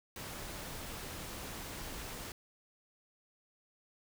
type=noise; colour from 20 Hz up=pink; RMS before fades=-44 dBFS; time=0.16-2.32 s; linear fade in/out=2 ms; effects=none